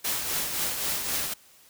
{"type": "noise with tremolo", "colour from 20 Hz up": "white", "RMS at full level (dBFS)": -27, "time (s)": [0.04, 1.34], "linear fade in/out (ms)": 10, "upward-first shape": "triangle", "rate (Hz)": 3.8, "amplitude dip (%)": 50, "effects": ["white hiss -56 dBFS RMS until 1.69 s"]}